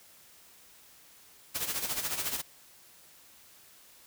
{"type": "noise with tremolo", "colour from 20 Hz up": "white", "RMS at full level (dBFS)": -31, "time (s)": [1.54, 2.42], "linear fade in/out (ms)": 20, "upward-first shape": "sine", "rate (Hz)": 14, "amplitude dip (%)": 65, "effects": ["white hiss -57 dBFS RMS until 4.06 s"]}